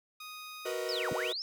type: tone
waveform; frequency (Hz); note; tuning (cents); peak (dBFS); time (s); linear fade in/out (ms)
15% pulse; 1244.5; D#6; 0; -37; 0.2-0.72; 5
type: chord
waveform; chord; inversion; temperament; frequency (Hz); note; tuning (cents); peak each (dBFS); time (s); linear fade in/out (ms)
45% pulse; B major seventh; second; equal with one note detuned; 370 / 466.2 / 493.9 / 628.8; F#4 / A#4 / B4 / D#5; 0 / 0 / 0 / +18; -39; 0.65-1.33; 10
type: linear two-way sweep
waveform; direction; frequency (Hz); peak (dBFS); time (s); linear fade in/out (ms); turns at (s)
sine; down then up; 5450 to 86.1 to 5450; -34; 0.89-1.42; 0; 1.12
effects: none